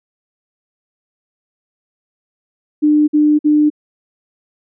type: tone bursts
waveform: sine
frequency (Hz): 300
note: D4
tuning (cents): +37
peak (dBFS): -8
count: 3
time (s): 2.82-3.702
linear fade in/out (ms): 20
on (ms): 260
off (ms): 51
effects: none